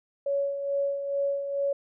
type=tone with tremolo; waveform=sine; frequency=560 Hz; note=C#5; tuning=18 cents sharp; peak=-23 dBFS; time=0.26-1.73 s; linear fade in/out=5 ms; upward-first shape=sine; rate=2.3 Hz; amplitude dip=55%; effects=none